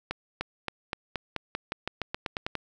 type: accelerating click train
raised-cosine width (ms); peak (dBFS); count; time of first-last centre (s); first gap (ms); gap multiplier
0.3; -14; 15; 0.11-2.553; 300; 0.91
effects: none